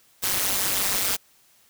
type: noise with amplitude modulation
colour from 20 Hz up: white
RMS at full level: -20 dBFS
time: 0.22-1.17 s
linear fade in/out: 20 ms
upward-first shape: sine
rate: 194 Hz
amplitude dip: 100%
effects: white hiss -59 dBFS RMS until 1.69 s